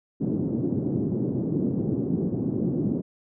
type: band-pass noise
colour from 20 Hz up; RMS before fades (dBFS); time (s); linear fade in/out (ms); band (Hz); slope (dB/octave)
white; -26; 0.2-3.02; 20; 120 to 320; 24
effects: none